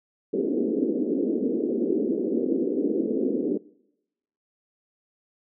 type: band-pass noise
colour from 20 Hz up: pink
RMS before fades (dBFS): -25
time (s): 0.33-3.58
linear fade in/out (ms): 10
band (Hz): 230 to 460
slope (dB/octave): 48
effects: noise-tail reverb RT60 0.9 s tail -23 dB re dry